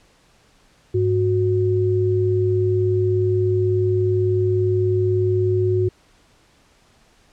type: tone pair together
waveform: sine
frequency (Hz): 102.79 / 366.3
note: G#2 / F#4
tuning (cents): -17 / -17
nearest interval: octave + minor seventh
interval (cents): 2200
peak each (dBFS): -19 / -18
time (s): 0.94-5.89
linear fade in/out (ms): 10
effects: pink hiss -56 dBFS RMS until 7.32 s + low-pass 8000 Hz 12 dB/octave